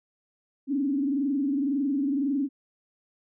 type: tone with frequency modulation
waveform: sine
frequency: 278.2 Hz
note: C#4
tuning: 6 cents sharp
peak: -23 dBFS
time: 0.67-2.49 s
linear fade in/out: 50 ms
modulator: 21.9 Hz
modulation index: 0.91
effects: none